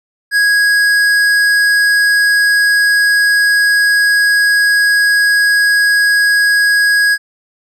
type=tone with tanh clipping; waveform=triangle; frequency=1655 Hz; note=G#6; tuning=6 cents flat; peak=-10 dBFS; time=0.31-7.18 s; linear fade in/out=50 ms; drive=18 dB; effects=none